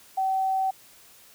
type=tone; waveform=sine; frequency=765 Hz; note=G5; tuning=42 cents flat; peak=-22 dBFS; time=0.17-0.71 s; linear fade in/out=10 ms; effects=white hiss -53 dBFS RMS until 1.34 s